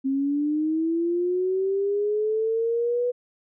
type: linear sweep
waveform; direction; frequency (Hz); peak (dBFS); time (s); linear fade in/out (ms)
sine; up; 265.3 to 493.9; -21; 0.04-3.12; 20
effects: none